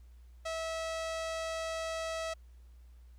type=tone with low-pass filter; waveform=sawtooth; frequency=650 Hz; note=E5; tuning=24 cents flat; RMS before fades=-37 dBFS; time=0.45-2.34 s; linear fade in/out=10 ms; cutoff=7600 Hz; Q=0.86; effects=added 60 Hz sine -52 dBFS peak until 3.18 s + pink hiss -73 dBFS RMS until 3.18 s